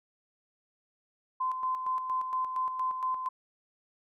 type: tone with tremolo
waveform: sine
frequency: 1030 Hz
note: C6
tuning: 28 cents flat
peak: -27 dBFS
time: 1.4-3.29 s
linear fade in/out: 10 ms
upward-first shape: square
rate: 4.3 Hz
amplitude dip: 50%
effects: none